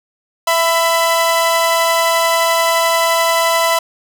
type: tone pair together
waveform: sawtooth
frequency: 663.5 / 1001 Hz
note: E5 / B5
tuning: +11 / +23 cents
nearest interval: perfect fifth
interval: 712 cents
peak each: -11 dBFS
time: 0.47-3.79 s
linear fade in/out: 5 ms
effects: none